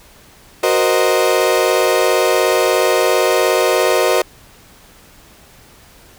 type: chord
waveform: 35% pulse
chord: C half-diminished seventh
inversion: second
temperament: equal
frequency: 370 / 466.2 / 523.3 / 622.3 Hz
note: Gb4 / Bb4 / C5 / Eb5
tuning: 0 / 0 / 0 / 0 cents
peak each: -16 dBFS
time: 0.63-4.22 s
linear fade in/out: 5 ms
effects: pink hiss -45 dBFS RMS until 6.18 s